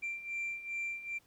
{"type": "beating tone pair", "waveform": "sine", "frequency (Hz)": [2358, 2360.5], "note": ["D7", "D7"], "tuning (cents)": [6, 8], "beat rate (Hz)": 2.5, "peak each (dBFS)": [-40, -36], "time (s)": [0.02, 1.19], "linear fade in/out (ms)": 20, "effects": ["tanh soft clip ceiling -32 dBFS", "pink hiss -68 dBFS RMS until 1.26 s"]}